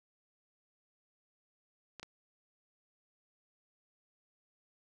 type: clicks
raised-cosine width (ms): 0.2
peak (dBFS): -28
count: 2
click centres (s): 1.997 / 2.03
effects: none